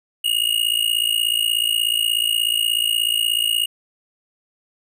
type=tone with amplitude modulation; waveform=square; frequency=2866 Hz; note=F7; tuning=44 cents sharp; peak=-14 dBFS; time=0.24-3.66 s; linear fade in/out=10 ms; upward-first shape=sine; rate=56.6 Hz; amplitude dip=90%; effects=none